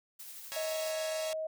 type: noise with tremolo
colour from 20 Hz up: blue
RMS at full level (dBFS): -46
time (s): 0.19-0.92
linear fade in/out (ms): 10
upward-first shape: square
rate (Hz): 12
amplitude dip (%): 25
type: chord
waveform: 5% pulse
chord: A# half-diminished seventh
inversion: first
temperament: equal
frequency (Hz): 554.4 / 659.3 / 830.6 / 932.3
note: C#5 / E5 / G#5 / A#5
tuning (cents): 0 / 0 / 0 / 0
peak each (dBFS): -32 / -33 / -34 / -33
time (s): 0.52-1.33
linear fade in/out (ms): 0
type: tone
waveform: sine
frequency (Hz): 632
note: D#5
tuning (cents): +27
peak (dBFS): -33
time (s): 0.56-1.47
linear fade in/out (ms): 5
effects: none